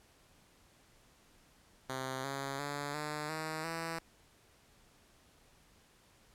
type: tone with pitch steps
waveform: 5% pulse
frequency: 131.5 / 137.56 / 143.9 / 150.53 / 157.47 / 164.73 Hz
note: C3 / C#3 / D3 / D3 / D#3 / E3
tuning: +9 / -13 / -35 / +43 / +21 / -1 cents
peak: -26 dBFS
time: 1.89-3.99 s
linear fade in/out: 5 ms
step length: 350 ms
effects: pink hiss -65 dBFS RMS until 6.34 s + low-pass 12000 Hz 12 dB/octave